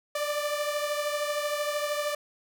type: beating tone pair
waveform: sawtooth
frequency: 587.3 / 600.3 Hz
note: D5 / D5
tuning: 0 / +38 cents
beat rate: 13 Hz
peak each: -25 / -30 dBFS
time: 0.15-2.15 s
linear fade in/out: 5 ms
effects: none